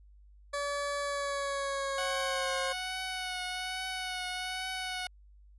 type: tone with pitch glide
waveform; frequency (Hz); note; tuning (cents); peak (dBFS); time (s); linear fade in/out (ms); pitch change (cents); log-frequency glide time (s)
20% pulse; 572 to 533.7; D5 to C5; -46 to +34; -27; 0.53-2.73; 10; -120; 1-2.47
type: tone with vibrato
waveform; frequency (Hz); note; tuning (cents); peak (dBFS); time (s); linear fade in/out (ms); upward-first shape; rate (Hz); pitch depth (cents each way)
10% pulse; 740; F#5; 0; -26; 1.98-5.07; 2; triangle; 1.2; 26
effects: added 50 Hz sine -54 dBFS peak until 5.58 s + resampled to 24000 Hz